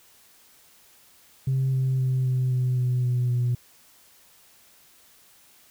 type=tone with pitch steps; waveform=sine; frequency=132.7 / 131.18 / 129.67 / 128.18 / 126.71 / 125.25 / 123.81 / 122.39 Hz; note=C3 / C3 / C3 / C3 / B2 / B2 / B2 / B2; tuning=+25 / +5 / -15 / -35 / +45 / +25 / +5 / -15 cents; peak=-19 dBFS; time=1.47-3.55 s; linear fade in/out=5 ms; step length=260 ms; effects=tanh soft clip ceiling -18 dBFS + white hiss -56 dBFS RMS until 5.7 s